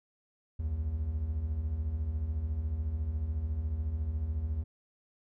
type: beating tone pair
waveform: triangle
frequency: 65.41 / 79.41 Hz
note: C2 / D#2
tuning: 0 / +36 cents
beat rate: 14 Hz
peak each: -36 / -29 dBFS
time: 0.59-4.64 s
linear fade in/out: 10 ms
effects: none